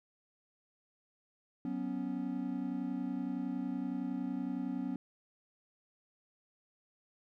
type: chord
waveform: triangle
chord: F# suspended fourth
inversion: none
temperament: just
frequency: 185 / 246.7 / 277.5 Hz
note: F#3 / B3 / C#4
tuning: 0 / -2 / +2 cents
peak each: -39 / -36 / -36 dBFS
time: 1.65-4.96 s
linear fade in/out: 2 ms
effects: none